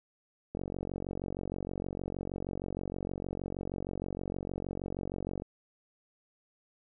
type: click train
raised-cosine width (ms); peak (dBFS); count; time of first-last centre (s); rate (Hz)
2; -23; 227; 0.55-5.421; 46.4
effects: none